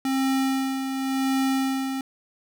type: tone with tremolo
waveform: square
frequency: 266.8 Hz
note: C4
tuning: 34 cents sharp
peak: -21 dBFS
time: 0.05-2.01 s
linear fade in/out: 2 ms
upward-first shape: sine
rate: 0.91 Hz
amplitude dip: 50%
effects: none